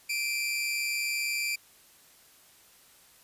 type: tone pair together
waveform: sawtooth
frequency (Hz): 2349 / 2489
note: D7 / D#7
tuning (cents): 0 / 0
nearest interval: minor second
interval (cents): 100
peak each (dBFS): -26 / -32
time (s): 0.09-1.56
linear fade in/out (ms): 10
effects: white hiss -58 dBFS RMS until 3.23 s + resampled to 32000 Hz